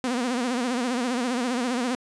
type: tone with vibrato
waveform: sawtooth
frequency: 246.9 Hz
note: B3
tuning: in tune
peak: -20 dBFS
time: 0.04-1.95 s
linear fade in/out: 0 ms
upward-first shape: sine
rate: 15 Hz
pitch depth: 100 cents each way
effects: resampled to 22050 Hz